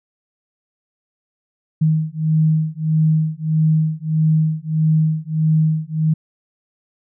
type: beating tone pair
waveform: sine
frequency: 156.4 / 158 Hz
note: D#3 / D#3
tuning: +9 / +27 cents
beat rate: 1.6 Hz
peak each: -17 dBFS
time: 1.81-6.14 s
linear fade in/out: 10 ms
effects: none